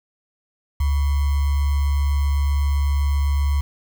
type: tone with sample-and-hold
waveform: sine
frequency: 71.1 Hz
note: C#2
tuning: 45 cents sharp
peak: -16 dBFS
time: 0.8-3.61 s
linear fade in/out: 5 ms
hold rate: 1050 Hz
effects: none